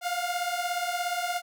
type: beating tone pair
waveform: sawtooth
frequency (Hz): 698.5 / 715.5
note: F5 / F5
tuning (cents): 0 / +42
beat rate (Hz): 17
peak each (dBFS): -27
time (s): 0.01-1.42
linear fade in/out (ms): 50
effects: none